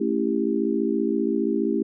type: chord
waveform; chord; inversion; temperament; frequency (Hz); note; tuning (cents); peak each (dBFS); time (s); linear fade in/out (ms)
sine; A dominant seventh; none; just; 220 / 275 / 330 / 396; A3 / C#4 / E4 / G4; 0 / -14 / +2 / +18; -26; 0-1.83; 10
effects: none